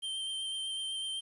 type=tone with vibrato; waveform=square; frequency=3136 Hz; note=G7; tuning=in tune; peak=-35 dBFS; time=0.02-1.21 s; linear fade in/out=20 ms; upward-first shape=triangle; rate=8 Hz; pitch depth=16 cents each way; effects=resampled to 24000 Hz + 11-bit